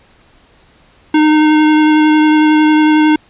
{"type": "tone with vibrato", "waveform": "square", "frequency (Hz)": 306.8, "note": "D#4", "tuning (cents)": -24, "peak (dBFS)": -7, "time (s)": [1.14, 3.16], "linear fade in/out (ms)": 5, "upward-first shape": "sine", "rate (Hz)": 11, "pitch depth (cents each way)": 10, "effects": ["pink hiss -48 dBFS RMS until 3.29 s", "resampled to 8000 Hz"]}